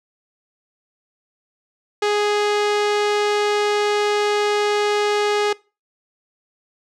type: tone with low-pass filter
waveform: sawtooth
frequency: 415.3 Hz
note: G#4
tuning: in tune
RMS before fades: -19 dBFS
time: 2.02-5.53 s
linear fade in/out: 5 ms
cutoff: 5500 Hz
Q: 0.85
effects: noise-tail reverb RT60 0.3 s tail -22 dB re dry